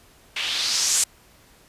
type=noise with low-pass filter sweep; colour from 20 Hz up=blue; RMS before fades=-23 dBFS; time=0.36-1.04 s; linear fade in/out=5 ms; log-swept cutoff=2800 to 8100 Hz; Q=2.6; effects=pink hiss -54 dBFS RMS until 1.68 s + resampled to 32000 Hz